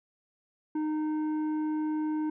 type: tone with tanh clipping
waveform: triangle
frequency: 307.9 Hz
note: D#4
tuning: 18 cents flat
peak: -29 dBFS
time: 0.75-2.3 s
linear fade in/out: 5 ms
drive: 12 dB
effects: none